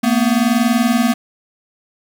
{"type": "tone pair together", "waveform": "square", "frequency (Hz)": [226.4, 246.9], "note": ["A3", "B3"], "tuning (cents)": [50, 0], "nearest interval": "major second", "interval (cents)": 150, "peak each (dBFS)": -16, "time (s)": [0.03, 1.14], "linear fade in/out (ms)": 10, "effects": []}